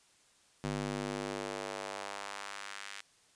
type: tone with high-pass filter sweep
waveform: square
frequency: 49.92 Hz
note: G1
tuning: 32 cents sharp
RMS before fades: -40 dBFS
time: 0.64-3.01 s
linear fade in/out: 0 ms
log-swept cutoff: 160 to 2000 Hz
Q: 1.1
effects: white hiss -66 dBFS RMS until 3.35 s + resampled to 22050 Hz